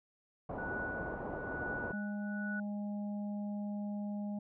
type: low-pass noise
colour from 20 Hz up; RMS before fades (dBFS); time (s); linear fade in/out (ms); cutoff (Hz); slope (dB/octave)
white; -41; 0.49-1.92; 5; 850; 24
type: tone with tremolo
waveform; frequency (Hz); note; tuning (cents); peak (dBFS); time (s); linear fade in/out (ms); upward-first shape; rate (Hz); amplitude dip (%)
sine; 1475; F#6; -6; -37; 0.58-2.6; 5; triangle; 1.1; 85
type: harmonic tone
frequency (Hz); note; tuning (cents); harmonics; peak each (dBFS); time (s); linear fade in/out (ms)
205.6; G#3; -17; 1 / 3 / 4; -36 / -49 / -53; 1.93-4.39; 5
effects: none